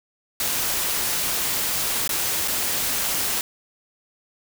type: noise with dropouts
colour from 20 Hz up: white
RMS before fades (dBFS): -24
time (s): 0.4-3.41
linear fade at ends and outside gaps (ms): 1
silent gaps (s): 2.077-2.092 / 2.477-2.481
effects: none